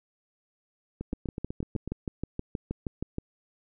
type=two click trains; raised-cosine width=3 ms; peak=-18 / -21 dBFS; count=14 / 8; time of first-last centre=1.13-3.184 / 1.01-1.876 s; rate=6.33 / 8.08 Hz; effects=none